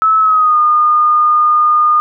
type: tone with pitch glide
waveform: sine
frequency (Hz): 1300 to 1220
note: E6 to D#6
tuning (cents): -24 to -34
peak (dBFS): -7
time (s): 0.02-2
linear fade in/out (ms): 0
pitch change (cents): -110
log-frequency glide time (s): 0.19-0.58
effects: none